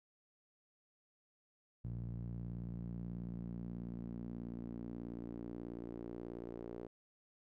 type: tone with band-pass filter sweep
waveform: sawtooth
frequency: 58.4 Hz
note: A#1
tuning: 4 cents sharp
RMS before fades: -45 dBFS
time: 1.84-6.87 s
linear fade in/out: 5 ms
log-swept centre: 130 to 400 Hz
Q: 2.5
effects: none